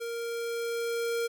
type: tone with level ramp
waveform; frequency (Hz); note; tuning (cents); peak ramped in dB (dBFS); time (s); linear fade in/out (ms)
square; 466.2; A#4; 0; -34 to -28; 0-1.28; 20
effects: none